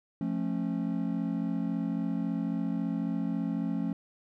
triangle chord, F augmented, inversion none, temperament just, 174.61 / 218.3 / 272.8 Hz, F3 / A3 / C#4, 0 / -13 / -28 cents, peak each -31 dBFS, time 0.21-3.93 s, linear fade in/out 2 ms, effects none

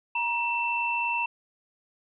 sine tone pair together, 946 / 2676 Hz, A#5 / E7, +25 / +25 cents, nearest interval octave + tritone, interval 1800 cents, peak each -28 / -27 dBFS, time 0.15-1.26 s, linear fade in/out 5 ms, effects none

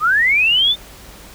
sine linear sweep, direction up, 1174.7 to 3616 Hz, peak -11 dBFS, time 0-0.76 s, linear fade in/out 50 ms, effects added 50 Hz sine -44 dBFS peak until 1.34 s + pink hiss -40 dBFS RMS until 1.34 s

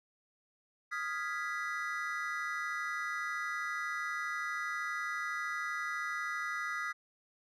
triangle chord, F half-diminished seventh, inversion third, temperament equal, 1244.5 / 1396.9 / 1661.2 / 1975.5 Hz, Eb6 / F6 / Ab6 / Cb7, 0 / 0 / 0 / 0 cents, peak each -38 / -40 / -40 / -37 dBFS, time 0.91-6.93 s, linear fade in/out 20 ms, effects none

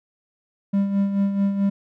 triangle tone with tremolo, 198.5 Hz, G3, 22 cents sharp, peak -14 dBFS, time 0.73-1.7 s, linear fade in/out 10 ms, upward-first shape sine, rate 4.6 Hz, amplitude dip 55%, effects none

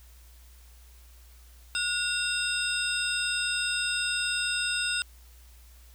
sine tone cluster, 1446 / 2735 / 3674 / 5040 / 8240 Hz, F#6 / F7 / A#7 / D#8 / C9, -40 / -37 / -26 / +21 / -28 cents, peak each -31 / -33 / -32 / -34 / -35 dBFS, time 1.75-5.02 s, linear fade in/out 0 ms, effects added 60 Hz sine -50 dBFS peak until 5.94 s + white hiss -59 dBFS RMS until 5.94 s

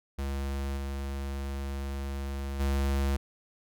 square tone with level steps, 68.9 Hz, C#2, 10 cents flat, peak -31 / -33 / -26 dBFS, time 0.18-3.17 s, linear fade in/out 10 ms, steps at 0.76 / 2.59 s, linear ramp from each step 20 ms, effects none

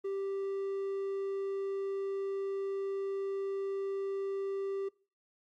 triangle tone, 392 Hz, G4, in tune, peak -31 dBFS, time 0.04-4.89 s, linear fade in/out 10 ms, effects noise-tail reverb RT60 0.4 s tail -23 dB re dry + Opus 32 kbps

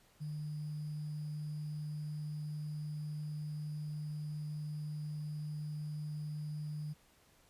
sine tone with sample-and-hold, 150.9 Hz, D3, 47 cents sharp, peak -38 dBFS, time 0.2-6.94 s, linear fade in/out 20 ms, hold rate 4900 Hz, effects pink hiss -67 dBFS RMS until 7.49 s + resampled to 32000 Hz

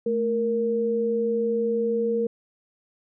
sine tone pair together, 220 / 466.2 Hz, A3 / A#4, 0 / 0 cents, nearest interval octave + minor second, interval 1300 cents, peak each -28 / -22 dBFS, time 0.06-2.27 s, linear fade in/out 5 ms, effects none

